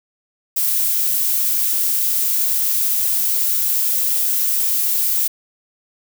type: noise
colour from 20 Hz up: violet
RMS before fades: -18 dBFS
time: 0.56-5.28 s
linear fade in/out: 10 ms
effects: none